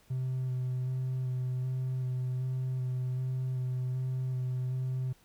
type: tone with vibrato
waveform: triangle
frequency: 128.2 Hz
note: C3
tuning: 35 cents flat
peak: -27 dBFS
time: 0.1-5.13 s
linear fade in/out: 10 ms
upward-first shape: square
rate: 1.3 Hz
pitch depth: 13 cents each way
effects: tanh soft clip ceiling -25 dBFS + pink hiss -64 dBFS RMS until 5.24 s